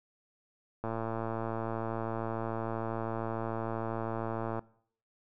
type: click train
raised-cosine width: 1 ms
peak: -21 dBFS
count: 425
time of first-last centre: 0.84-4.592 s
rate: 113 Hz
effects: noise-tail reverb RT60 0.6 s tail -21 dB re dry